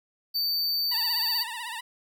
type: tone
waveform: square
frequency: 4581 Hz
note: D8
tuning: 44 cents flat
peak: -25 dBFS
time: 0.34-1.44 s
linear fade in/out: 20 ms
type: tone with vibrato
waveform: 15% pulse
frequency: 932.3 Hz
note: A#5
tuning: in tune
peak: -27 dBFS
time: 0.91-1.81 s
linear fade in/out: 10 ms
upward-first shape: triangle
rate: 16 Hz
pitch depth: 120 cents each way
effects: none